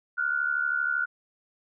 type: tone pair together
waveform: sine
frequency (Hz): 1409.3 / 1482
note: F6 / F#6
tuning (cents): +15 / +2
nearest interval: minor second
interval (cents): 87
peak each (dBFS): -27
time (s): 0.17-1.06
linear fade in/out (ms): 20
effects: none